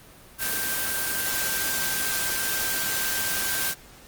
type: tone in noise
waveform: sine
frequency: 1568 Hz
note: G6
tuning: in tune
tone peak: -32 dBFS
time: 0.38-3.75 s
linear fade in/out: 50 ms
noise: white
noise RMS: -27 dBFS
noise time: 0.38-3.75 s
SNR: -8 dB
effects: pink hiss -49 dBFS RMS until 4.07 s + Opus 24 kbps